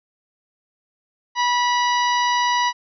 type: harmonic tone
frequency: 975 Hz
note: B5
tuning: 23 cents flat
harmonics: 1 / 2 / 3 / 4 / 5 / 6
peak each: -18 / -24 / -28 / -30 / -32 / -34 dBFS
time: 1.35-2.73 s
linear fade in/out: 50 ms
effects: none